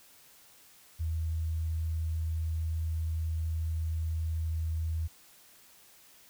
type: tone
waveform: sine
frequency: 80.6 Hz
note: E2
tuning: 38 cents flat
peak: -29 dBFS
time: 0.99-5.08 s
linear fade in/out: 20 ms
effects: white hiss -58 dBFS RMS until 6.29 s